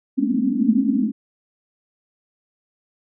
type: band-pass noise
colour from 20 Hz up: white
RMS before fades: -19 dBFS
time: 0.17-1.12 s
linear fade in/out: 20 ms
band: 210 to 280 Hz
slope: 96 dB/octave
effects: none